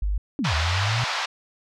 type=tone; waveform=sine; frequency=50.2 Hz; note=G1; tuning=42 cents sharp; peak=-21 dBFS; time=0.02-0.18 s; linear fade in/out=5 ms
type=exponential two-way sweep; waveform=sine; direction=down then up; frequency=310.6 to 74.7 to 124.2 Hz; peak=-22 dBFS; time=0.39-1.04 s; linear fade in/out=0 ms; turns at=0.54 s
type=band-pass noise; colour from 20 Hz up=pink; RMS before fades=-27 dBFS; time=0.44-1.26 s; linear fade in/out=10 ms; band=740 to 5200 Hz; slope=24 dB/octave
effects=none